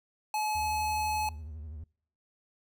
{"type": "tone", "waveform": "square", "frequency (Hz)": 854, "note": "G#5", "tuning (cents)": 48, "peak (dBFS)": -29, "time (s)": [0.34, 1.29], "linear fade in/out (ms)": 2}
{"type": "tone with vibrato", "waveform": "triangle", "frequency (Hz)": 77.1, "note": "D#2", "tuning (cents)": -15, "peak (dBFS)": -37, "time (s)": [0.55, 1.84], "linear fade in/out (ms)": 5, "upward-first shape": "sine", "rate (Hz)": 12, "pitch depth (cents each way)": 110}
{"effects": ["noise-tail reverb RT60 0.6 s tail -26 dB re dry"]}